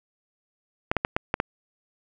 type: clicks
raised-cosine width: 0.5 ms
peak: -7 dBFS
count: 6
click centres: 0.915 / 0.967 / 1.049 / 1.165 / 1.341 / 1.401 s
effects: none